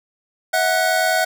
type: tone cluster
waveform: square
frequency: 646 / 736 / 1485 Hz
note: E5 / F#5 / F#6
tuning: -35 / -9 / +6 cents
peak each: -21 dBFS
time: 0.53-1.25 s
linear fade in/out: 10 ms
effects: none